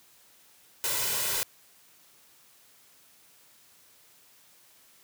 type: noise with comb filter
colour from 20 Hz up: white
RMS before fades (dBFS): -29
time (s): 0.84-1.43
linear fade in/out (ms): 0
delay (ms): 2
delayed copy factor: +0.65
effects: white hiss -59 dBFS RMS until 5.03 s + high-pass 80 Hz 12 dB/octave